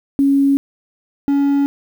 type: tone pair in turn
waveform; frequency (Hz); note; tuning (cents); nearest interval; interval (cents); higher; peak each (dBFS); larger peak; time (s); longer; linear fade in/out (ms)
sine / triangle; 277.2 / 281.1; C#4 / C#4; 0 / +24; unison; 24; second; -10; neither; 0.19-0.57 / 1.28-1.66; neither; 0
effects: 7-bit